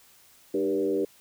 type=tone with frequency modulation; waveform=sine; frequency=392 Hz; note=G4; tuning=in tune; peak=-23 dBFS; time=0.54-1.05 s; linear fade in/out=5 ms; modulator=89.4 Hz; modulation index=1.2; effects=white hiss -57 dBFS RMS until 1.2 s